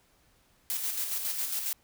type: noise with tremolo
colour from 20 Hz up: blue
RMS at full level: -31 dBFS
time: 0.7-1.73 s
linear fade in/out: 0 ms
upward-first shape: square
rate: 7.3 Hz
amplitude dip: 40%
effects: pink hiss -66 dBFS RMS until 1.83 s